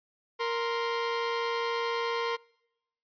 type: tone pair together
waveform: sawtooth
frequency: 466.2 / 1046.5 Hz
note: A#4 / C6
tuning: 0 / 0 cents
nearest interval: octave + major second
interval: 1400 cents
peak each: -26 / -29 dBFS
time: 0.39-2.37 s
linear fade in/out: 20 ms
effects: noise-tail reverb RT60 0.9 s tail -26 dB re dry + resampled to 11025 Hz